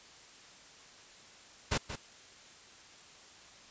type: noise with echo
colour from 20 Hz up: pink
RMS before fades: -30 dBFS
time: 1.71-1.78 s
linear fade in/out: 10 ms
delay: 180 ms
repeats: 1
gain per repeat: -10 dB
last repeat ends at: 1.96 s
effects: white hiss -55 dBFS RMS until 3.7 s + resampled to 16000 Hz